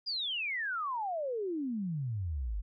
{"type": "exponential sweep", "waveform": "sine", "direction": "down", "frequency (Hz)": [4978, 45.62], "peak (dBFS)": -32, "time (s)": [0.06, 2.62], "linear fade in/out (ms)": 20, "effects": []}